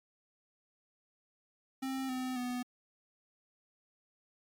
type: tone with pitch steps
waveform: square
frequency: 265 / 256.1 / 247.5 Hz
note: C4 / C4 / B3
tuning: +22 / -37 / +4 cents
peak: -35 dBFS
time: 1.82-2.63 s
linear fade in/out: 10 ms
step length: 270 ms
effects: MP3 96 kbps